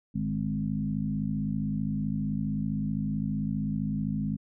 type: harmonic tone with a mistuned harmonic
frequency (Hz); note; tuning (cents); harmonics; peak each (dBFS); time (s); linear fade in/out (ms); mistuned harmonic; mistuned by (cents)
51.91; G#1; 0; 1 / 2 / 3 / 4 / 5; -40 / -41 / -32 / -30 / -35; 0.14-4.37; 20; 3; -40
effects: none